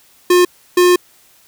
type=tone bursts at uneven times; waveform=square; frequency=357.3 Hz; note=F4; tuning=40 cents sharp; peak=-8 dBFS; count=2; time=0.3-0.45 / 0.77-0.96 s; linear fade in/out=5 ms; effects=white hiss -50 dBFS RMS until 1.47 s